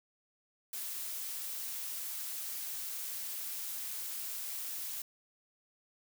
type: noise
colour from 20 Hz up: blue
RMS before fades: -40 dBFS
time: 0.73-5.02 s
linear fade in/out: 2 ms
effects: none